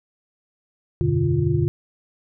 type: tone cluster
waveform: sine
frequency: 84 / 97 / 123 / 147 / 348.3 Hz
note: E2 / G2 / B2 / D3 / F4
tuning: +33 / -18 / -7 / +2 / -5 cents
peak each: -28 / -26 / -23 / -21 / -24 dBFS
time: 1.01-1.68 s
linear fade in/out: 0 ms
effects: none